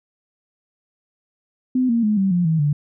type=tone with pitch steps; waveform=sine; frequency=255 / 232.5 / 212 / 193.25 / 176.19 / 160.64 / 146.46 Hz; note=C4 / A#3 / G#3 / G3 / F3 / E3 / D3; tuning=-44 / -4 / +36 / -24 / +16 / -44 / -4 cents; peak=-15 dBFS; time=1.75-2.73 s; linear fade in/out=5 ms; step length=140 ms; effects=none